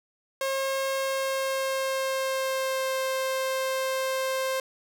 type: tone with pitch glide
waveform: sawtooth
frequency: 538 to 526.6 Hz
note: C5 to C5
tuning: +48 to +11 cents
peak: -22 dBFS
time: 0.41-4.6 s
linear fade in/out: 2 ms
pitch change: -37 cents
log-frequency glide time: 0.94-3 s
effects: none